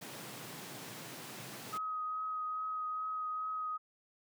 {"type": "high-pass noise", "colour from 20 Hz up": "pink", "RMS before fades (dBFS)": -47, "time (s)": [0.01, 1.78], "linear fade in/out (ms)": 10, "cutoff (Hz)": 110, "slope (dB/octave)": 96}
{"type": "tone with vibrato", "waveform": "sine", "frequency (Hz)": 1261, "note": "D#6", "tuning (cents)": 23, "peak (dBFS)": -35, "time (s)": [1.72, 3.78], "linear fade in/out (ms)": 20, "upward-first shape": "triangle", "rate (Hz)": 2.4, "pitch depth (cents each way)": 15}
{"effects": []}